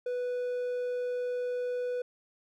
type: tone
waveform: triangle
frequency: 493.9 Hz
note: B4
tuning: in tune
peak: -28 dBFS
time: 0.06-2.02 s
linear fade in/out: 5 ms
effects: none